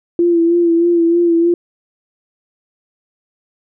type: tone with vibrato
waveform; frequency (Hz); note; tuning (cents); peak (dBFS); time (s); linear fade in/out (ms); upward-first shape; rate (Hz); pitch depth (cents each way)
sine; 340; F4; -46; -9; 0.19-1.54; 2; sine; 3.2; 36
effects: none